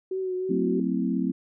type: tone with vibrato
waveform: sine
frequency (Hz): 372.8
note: F#4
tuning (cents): +13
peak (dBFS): -26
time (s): 0.11-0.8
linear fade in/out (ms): 5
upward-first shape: triangle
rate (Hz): 3.1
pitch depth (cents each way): 37
type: chord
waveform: sine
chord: F# half-diminished seventh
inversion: none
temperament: equal with one note detuned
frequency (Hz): 185 / 224.6 / 261.6 / 329.6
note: F#3 / A3 / C4 / E4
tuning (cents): 0 / +36 / 0 / 0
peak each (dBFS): -28 / -29 / -27 / -32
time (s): 0.49-1.32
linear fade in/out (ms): 10
effects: none